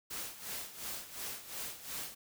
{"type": "noise with tremolo", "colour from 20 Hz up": "white", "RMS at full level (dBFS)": -40, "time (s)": [0.1, 2.15], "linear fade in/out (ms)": 10, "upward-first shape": "sine", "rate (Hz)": 2.8, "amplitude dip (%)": 75, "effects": []}